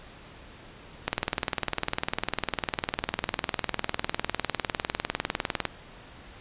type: click train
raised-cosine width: 0.3 ms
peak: -9 dBFS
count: 92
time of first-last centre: 1.08-5.653 s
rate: 19.9 Hz
effects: pink hiss -48 dBFS RMS until 6.4 s + resampled to 8000 Hz